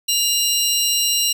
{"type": "tone pair together", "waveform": "20% pulse", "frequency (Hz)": [2825, 3995], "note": ["F7", "B7"], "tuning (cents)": [19, 19], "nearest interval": "tritone", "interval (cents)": 600, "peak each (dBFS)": -14, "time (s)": [0.08, 1.33], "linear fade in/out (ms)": 10, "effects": []}